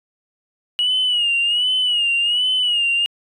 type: tone with vibrato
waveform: sine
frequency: 2900 Hz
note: F#7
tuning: 35 cents flat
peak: -14 dBFS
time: 0.79-3.06 s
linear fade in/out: 0 ms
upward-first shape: sine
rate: 1.3 Hz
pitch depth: 81 cents each way
effects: tanh soft clip ceiling -12 dBFS